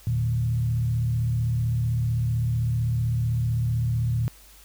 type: tone with frequency modulation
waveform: sine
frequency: 116.54 Hz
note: A#2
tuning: in tune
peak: -21 dBFS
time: 0.07-4.28 s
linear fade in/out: 0 ms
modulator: 35.7 Hz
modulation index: 0.69
effects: added 50 Hz sine -52 dBFS peak until 4.64 s + white hiss -52 dBFS RMS until 4.64 s